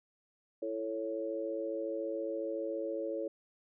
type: chord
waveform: sine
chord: A major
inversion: second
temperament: equal with one note detuned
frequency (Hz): 332.9 / 440 / 554.4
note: E4 / A4 / C#5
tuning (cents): +17 / 0 / 0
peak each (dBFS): -39 / -39 / -37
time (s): 0.62-3.28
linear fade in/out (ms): 5
effects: none